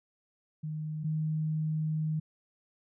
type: tone pair in turn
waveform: sine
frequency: 154.5 / 155.84 Hz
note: D#3 / D#3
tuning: -12 / +3 cents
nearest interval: unison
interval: 15 cents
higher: second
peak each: -33 / -28 dBFS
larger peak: second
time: 0.63-1.04 / 1.04-2.2 s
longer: second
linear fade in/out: 10 ms
effects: none